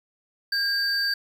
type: tone pair together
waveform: triangle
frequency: 1614 / 4617 Hz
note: G#6 / D8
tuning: -50 / -30 cents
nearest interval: octave + tritone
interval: 1820 cents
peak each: -23 dBFS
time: 0.52-1.14 s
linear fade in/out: 5 ms
effects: tanh soft clip ceiling -13 dBFS + 8-bit